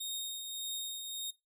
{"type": "tone with tremolo", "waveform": "sawtooth", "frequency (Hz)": 3710, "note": "A#7", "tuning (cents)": -9, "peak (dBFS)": -32, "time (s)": [0, 1.31], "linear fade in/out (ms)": 10, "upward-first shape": "triangle", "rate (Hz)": 1.7, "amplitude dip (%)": 45, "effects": ["noise-tail reverb RT60 0.2 s tail -20 dB re dry"]}